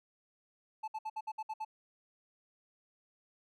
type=tone bursts; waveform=triangle; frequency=871 Hz; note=A5; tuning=18 cents flat; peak=-34 dBFS; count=8; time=0.83-1.649 s; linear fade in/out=10 ms; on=49 ms; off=61 ms; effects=none